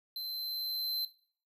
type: tone with level ramp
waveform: square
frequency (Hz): 4089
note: C8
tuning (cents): -41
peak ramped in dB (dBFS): -37 to -31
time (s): 0.16-1.05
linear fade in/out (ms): 2
effects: noise-tail reverb RT60 0.5 s tail -17 dB re dry